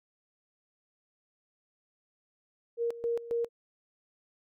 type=tone with tremolo; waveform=sine; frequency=468.2 Hz; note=A#4; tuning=8 cents sharp; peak=-27 dBFS; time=2.77-3.49 s; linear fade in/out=50 ms; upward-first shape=square; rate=3.7 Hz; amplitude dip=80%; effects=none